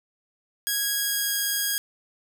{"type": "tone with pitch glide", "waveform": "5% pulse", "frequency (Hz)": [1649, 1639.5], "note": ["G#6", "G#6"], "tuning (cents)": [-13, -23], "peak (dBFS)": -13, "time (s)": [0.67, 1.78], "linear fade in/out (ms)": 0, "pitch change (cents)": -10, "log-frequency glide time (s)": [0.95, 1.36], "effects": []}